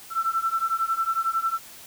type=beating tone pair; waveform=sine; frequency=1332 / 1343 Hz; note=E6 / E6; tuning=+18 / +32 cents; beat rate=11 Hz; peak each=-26 / -25 dBFS; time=0.1-1.59 s; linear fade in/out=50 ms; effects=white hiss -45 dBFS RMS until 1.86 s